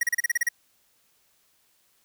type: tone bursts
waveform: square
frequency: 1900 Hz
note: A#6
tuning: 33 cents sharp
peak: -21 dBFS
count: 9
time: 0.01-0.489 s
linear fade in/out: 5 ms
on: 23 ms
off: 34 ms
effects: white hiss -66 dBFS RMS until 2.04 s